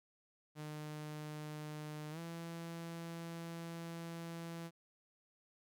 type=tone with pitch glide; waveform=sawtooth; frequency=151.7 to 167.35 Hz; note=D#3 to E3; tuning=-44 to +26 cents; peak=-40 dBFS; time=0.55-4.71 s; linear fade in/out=50 ms; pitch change=+170 cents; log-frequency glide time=2.11-2.19 s; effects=none